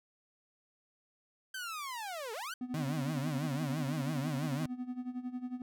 sawtooth linear two-way sweep, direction down then up, 1568 to 417.9 to 1568 Hz, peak -35 dBFS, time 1.54-2.54 s, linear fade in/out 5 ms, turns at 2.33 s
triangle tone with tremolo, 249.6 Hz, B3, 19 cents sharp, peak -32 dBFS, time 2.61-5.62 s, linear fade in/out 2 ms, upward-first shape sine, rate 11 Hz, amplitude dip 80%
35% pulse tone with vibrato, 146.83 Hz, D3, in tune, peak -32 dBFS, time 2.74-4.66 s, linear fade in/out 2 ms, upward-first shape triangle, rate 6 Hz, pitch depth 180 cents each way
effects none

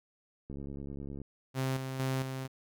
click train, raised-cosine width 3 ms, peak -30 dBFS, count 51, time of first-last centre 0.5-1.216 s, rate 69.8 Hz
sawtooth tone with tremolo, 132 Hz, C3, 16 cents sharp, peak -26 dBFS, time 1.54-2.48 s, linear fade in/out 50 ms, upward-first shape square, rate 2.2 Hz, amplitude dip 50%
effects none

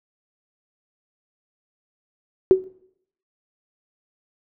sine tone with exponential decay, 376.3 Hz, F#4, 29 cents sharp, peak -5 dBFS, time 2.51-2.64 s, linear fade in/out 0 ms, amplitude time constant 28 ms, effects noise-tail reverb RT60 0.7 s tail -21 dB re dry

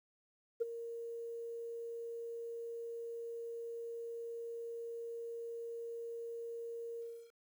sine tone with ADSR envelope, 464.9 Hz, A#4, 5 cents flat, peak -28 dBFS, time 0.6-7.32 s, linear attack 18 ms, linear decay 18 ms, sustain -13 dB, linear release 310 ms, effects tanh soft clip ceiling -25 dBFS + 11-bit

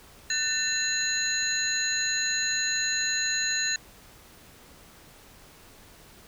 sine tone cluster, 1506 / 1794 / 2686 / 4062 / 6700 Hz, F#6 / A6 / E7 / B7 / G#8, +30 / +33 / +32 / +48 / +14 cents, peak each -37 / -29 / -37 / -29 / -30 dBFS, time 0.3-3.76 s, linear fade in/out 2 ms, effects pink hiss -52 dBFS RMS until 6.27 s

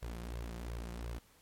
sawtooth tone with flanger, 58.1 Hz, A#1, 5 cents flat, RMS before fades -42 dBFS, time 0.02-1.19 s, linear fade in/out 10 ms, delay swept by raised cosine 1.8 to 5.7 ms, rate 2.8 Hz, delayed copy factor +0.7, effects pink hiss -65 dBFS RMS until 1.41 s + MP3 64 kbps

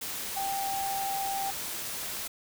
sine tone in noise, 785 Hz, G5, 2 cents sharp, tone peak -30 dBFS, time 0.36-1.51 s, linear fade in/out 10 ms, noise white, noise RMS -36 dBFS, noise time 0.01-2.28 s, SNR +3 dB, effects none

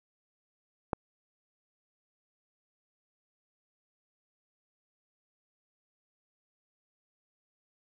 click, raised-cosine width 1 ms, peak -14 dBFS, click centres 0.932 s, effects none

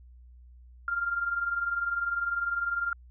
sine tone pair together, 1376.9 / 1396.9 Hz, F6 / F6, -25 / 0 cents, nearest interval unison, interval 25 cents, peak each -34 / -28 dBFS, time 0.88-2.93 s, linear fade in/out 2 ms, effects added 61 Hz sine -49 dBFS peak until 3.1 s

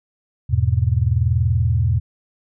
sine chord, E major, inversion none, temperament equal with one note detuned, 82.41 / 103.11 / 123.47 Hz, E2 / G#2 / B2, 0 / -12 / 0 cents, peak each -19 dBFS, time 0.49-2 s, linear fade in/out 20 ms, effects none

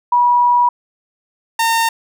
sine / sawtooth tone pair in turn, 970 / 912.6 Hz, B5 / A#5, -31 / -37 cents, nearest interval minor second, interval 106 cents, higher first, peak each -9 / -9 dBFS, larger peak neither, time 0.12-0.69 / 1.59-1.89 s, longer first, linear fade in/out 5 ms, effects none

